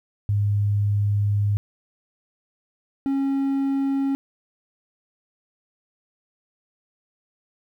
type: tone pair in turn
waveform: sine / triangle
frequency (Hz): 102.5 / 273.6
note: G#2 / C#4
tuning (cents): -22 / -23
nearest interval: octave + perfect fourth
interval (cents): 1699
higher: second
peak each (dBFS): -18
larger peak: neither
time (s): 0.29-1.57 / 3.06-4.15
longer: first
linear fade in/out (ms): 0
effects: 10-bit